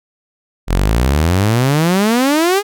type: exponential sweep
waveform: sawtooth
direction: up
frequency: 41.05 to 421.3 Hz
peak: -7 dBFS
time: 0.67-2.63 s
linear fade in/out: 50 ms
effects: none